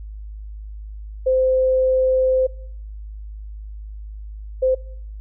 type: tone bursts at uneven times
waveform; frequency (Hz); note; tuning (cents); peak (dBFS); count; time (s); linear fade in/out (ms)
sine; 518; C5; -17; -14; 2; 1.26-2.47 / 4.62-4.75; 10
effects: noise-tail reverb RT60 0.7 s tail -23 dB re dry + added 52 Hz sine -31 dBFS peak until 5.2 s